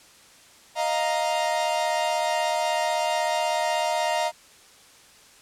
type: chord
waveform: 45% pulse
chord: Eb suspended second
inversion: none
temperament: equal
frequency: 622.3 / 698.5 / 932.3 Hz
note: Eb5 / F5 / Bb5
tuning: 0 / 0 / 0 cents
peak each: -27 dBFS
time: 0.75-4.32 s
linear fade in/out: 50 ms
effects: white hiss -52 dBFS RMS until 5.41 s + low-pass 9000 Hz 12 dB/octave